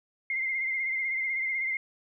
sine tone with vibrato, 2104 Hz, C7, 9 cents sharp, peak -27 dBFS, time 0.3-1.77 s, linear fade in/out 2 ms, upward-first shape sine, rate 16 Hz, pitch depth 42 cents each way, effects none

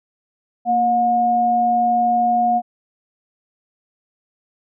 sine tone pair together, 233 / 720 Hz, A#3 / F#5, -1 / -47 cents, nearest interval octave + minor sixth, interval 1954 cents, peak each -24 / -14 dBFS, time 0.65-2.62 s, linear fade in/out 50 ms, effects none

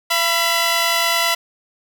10% pulse tone pair together, 677 / 990.6 Hz, E5 / B5, +46 / +5 cents, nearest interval perfect fifth, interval 659 cents, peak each -10 dBFS, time 0.1-1.35 s, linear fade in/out 10 ms, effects none

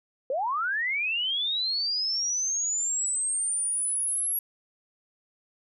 sine linear sweep, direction up, 493.9 to 11380 Hz, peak -25 dBFS, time 0.3-4.39 s, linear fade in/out 2 ms, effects none

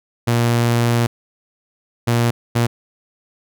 sawtooth tone bursts at uneven times, 118.3 Hz, A#2, 26 cents sharp, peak -10 dBFS, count 3, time 0.27-1.07 / 2.07-2.31 / 2.55-2.67 s, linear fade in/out 10 ms, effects none

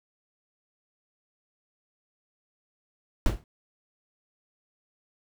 brown noise with exponential decay, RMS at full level -17 dBFS, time 3.26-3.44 s, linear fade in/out 1 ms, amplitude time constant 37 ms, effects none

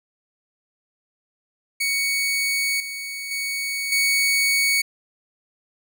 sawtooth tone with level steps, 2231 Hz, C#7, 11 cents sharp, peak -17 / -26 / -21 / -14 dBFS, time 1.8-4.82 s, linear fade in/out 10 ms, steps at 2.8 / 3.31 / 3.92 s, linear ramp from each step 2 ms, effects none

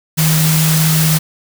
sine tone in noise, 158 Hz, D#3, 27 cents sharp, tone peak -11 dBFS, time 0.17-1.19 s, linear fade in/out 20 ms, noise white, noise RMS -17 dBFS, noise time 0.17-1.19 s, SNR +3 dB, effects none

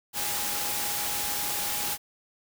sine tone in noise, 825 Hz, G#5, 12 cents flat, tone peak -39 dBFS, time 0.13-1.98 s, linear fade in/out 50 ms, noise white, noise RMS -30 dBFS, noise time 0.13-1.98 s, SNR -12 dB, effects none

